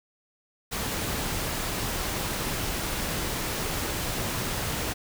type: noise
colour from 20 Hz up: pink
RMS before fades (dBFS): -30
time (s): 0.71-4.94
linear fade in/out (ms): 20
effects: none